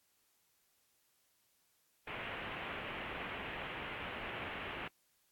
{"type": "low-pass noise", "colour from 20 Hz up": "white", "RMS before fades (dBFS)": -44, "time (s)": [2.07, 4.88], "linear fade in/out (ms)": 5, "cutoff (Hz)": 2900, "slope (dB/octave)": 48, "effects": ["white hiss -75 dBFS RMS until 5.31 s", "AAC 64 kbps"]}